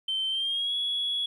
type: tone with pitch glide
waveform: sine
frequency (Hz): 3102 to 3363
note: G7 to G#7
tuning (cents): -19 to +21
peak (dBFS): -25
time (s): 0.08-1.26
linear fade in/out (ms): 5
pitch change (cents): +140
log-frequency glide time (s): 0.29-0.75
effects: tanh soft clip ceiling -22 dBFS + 11-bit